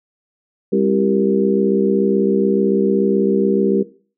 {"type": "harmonic tone with a mistuned harmonic", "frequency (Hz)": 67, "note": "C2", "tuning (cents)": 42, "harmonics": [3, 4, 5, 6, 7], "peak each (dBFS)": [-18, -23, -22, -17, -20], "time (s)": [0.72, 3.83], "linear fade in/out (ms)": 10, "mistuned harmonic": 6, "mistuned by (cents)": -48, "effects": ["noise-tail reverb RT60 0.4 s tail -18 dB re dry"]}